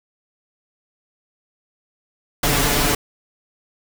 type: noise with comb filter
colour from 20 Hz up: pink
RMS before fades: -18 dBFS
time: 2.43-2.95 s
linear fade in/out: 5 ms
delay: 6.9 ms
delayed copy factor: +0.95
effects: none